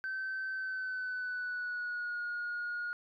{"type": "tone with pitch glide", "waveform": "sine", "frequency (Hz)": [1541, 1437.8], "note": ["G6", "F6"], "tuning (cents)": [-30, 50], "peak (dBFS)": -33, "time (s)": [0.04, 2.93], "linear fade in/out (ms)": 0, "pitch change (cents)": -120, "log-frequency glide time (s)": [0.53, 2.22], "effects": ["tanh soft clip ceiling -32 dBFS"]}